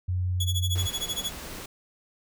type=tone; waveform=sine; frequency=90.8 Hz; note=F#2; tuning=32 cents flat; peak=-24 dBFS; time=0.08-0.87 s; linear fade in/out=10 ms
type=tone with tremolo; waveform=sawtooth; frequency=3378 Hz; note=G#7; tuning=29 cents sharp; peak=-23 dBFS; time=0.4-1.31 s; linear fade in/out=5 ms; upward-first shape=sine; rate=13 Hz; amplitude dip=95%
type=noise; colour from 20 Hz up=pink; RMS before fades=-39 dBFS; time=0.75-1.66 s; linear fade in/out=5 ms
effects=none